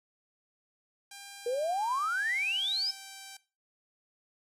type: tone with pitch glide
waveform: 5% pulse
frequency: 798 to 780.2 Hz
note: G5 to G5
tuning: +31 to -8 cents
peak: -33 dBFS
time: 1.11-3.37 s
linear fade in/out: 5 ms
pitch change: -39 cents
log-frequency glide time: 1.72-2.58 s
type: exponential sweep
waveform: sine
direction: up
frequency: 465.6 to 5274 Hz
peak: -28 dBFS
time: 1.46-2.91 s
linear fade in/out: 5 ms
effects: noise-tail reverb RT60 0.3 s tail -17 dB re dry